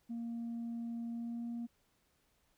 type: tone with pitch glide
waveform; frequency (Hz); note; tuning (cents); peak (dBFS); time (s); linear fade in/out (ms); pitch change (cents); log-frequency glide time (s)
sine; 233.1 to 235.4; A#3 to A#3; 0 to +17; -36; 0.09-1.67; 20; +17; 1.1-1.46
effects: tanh soft clip ceiling -36 dBFS + pink hiss -75 dBFS RMS until 2.57 s